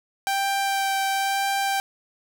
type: tone with vibrato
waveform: sawtooth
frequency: 784 Hz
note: G5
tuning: in tune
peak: -18 dBFS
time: 0.27-1.8 s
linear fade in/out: 0 ms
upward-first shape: sine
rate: 1 Hz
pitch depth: 10 cents each way
effects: none